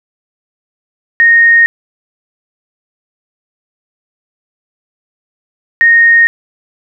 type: tone pair in turn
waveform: sine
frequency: 1855 / 1855 Hz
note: A#6 / A#6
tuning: -9 / -9 cents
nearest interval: unison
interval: 0 cents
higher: neither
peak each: -3 dBFS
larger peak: neither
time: 1.2-1.66 / 5.81-6.27 s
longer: neither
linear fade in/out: 0 ms
effects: none